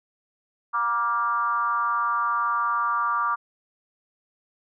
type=tone with frequency modulation; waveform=sine; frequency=1174.7 Hz; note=D6; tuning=in tune; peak=-21 dBFS; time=0.73-3.36 s; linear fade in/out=20 ms; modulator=224 Hz; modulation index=0.85; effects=none